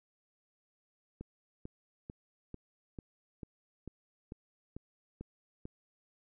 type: click train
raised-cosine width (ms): 3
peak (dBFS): -30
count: 11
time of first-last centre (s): 1.21-5.654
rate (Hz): 2.25
effects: none